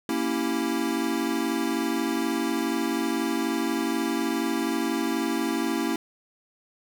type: chord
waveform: square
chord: A# diminished seventh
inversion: none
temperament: equal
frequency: 233.1 / 277.2 / 329.6 / 392 Hz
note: A#3 / C#4 / E4 / G4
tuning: 0 / 0 / 0 / 0 cents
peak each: -31 / -30 / -29 / -35 dBFS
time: 0.09-5.96 s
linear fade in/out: 2 ms
effects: none